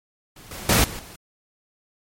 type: noise with level steps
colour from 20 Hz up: pink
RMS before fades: -45 / -35 / -17 / -34 / -42 dBFS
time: 0.36-1.16 s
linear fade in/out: 5 ms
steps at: 0.51 / 0.69 / 0.84 / 0.99 s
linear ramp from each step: 2 ms
effects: MP3 64 kbps